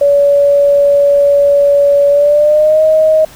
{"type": "tone with pitch glide", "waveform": "sine", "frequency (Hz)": [569, 627.7], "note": ["C#5", "D#5"], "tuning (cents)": [45, 15], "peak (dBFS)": -5, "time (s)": [0.01, 3.25], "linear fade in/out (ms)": 5, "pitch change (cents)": 170, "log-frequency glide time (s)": [2.09, 2.83], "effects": ["pink hiss -37 dBFS RMS until 3.35 s"]}